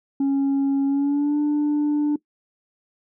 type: tone with pitch glide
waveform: sine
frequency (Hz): 275.7 to 295.5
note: C#4 to D4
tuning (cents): -9 to +11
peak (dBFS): -15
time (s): 0.2-2.16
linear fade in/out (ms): 5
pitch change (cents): +120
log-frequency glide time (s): 0.86-1.38
effects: noise-tail reverb RT60 0.1 s tail -20 dB re dry + tanh soft clip ceiling -17 dBFS